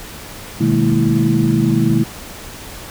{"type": "tone cluster", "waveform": "sine", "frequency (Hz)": [125.6, 155.5, 206.3, 227.5, 328.6], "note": ["B2", "D#3", "G#3", "A#3", "E4"], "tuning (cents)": [30, -1, -11, -42, -5], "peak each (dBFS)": -18, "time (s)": [0.6, 2.04], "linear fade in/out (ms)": 10, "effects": ["pink hiss -33 dBFS RMS until 2.9 s"]}